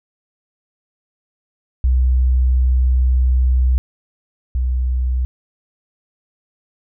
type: tone pair in turn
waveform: sine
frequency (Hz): 63.3 / 62.9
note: B1 / B1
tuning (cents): +43 / +32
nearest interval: unison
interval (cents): 11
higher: first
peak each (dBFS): -11 / -15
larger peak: first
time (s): 1.84-3.78 / 4.55-5.25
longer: first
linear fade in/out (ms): 0
effects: none